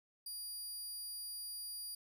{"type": "tone", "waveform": "20% pulse", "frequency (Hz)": 4800, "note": "D8", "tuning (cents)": 37, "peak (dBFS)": -37, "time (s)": [0.26, 1.95], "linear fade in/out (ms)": 5, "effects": []}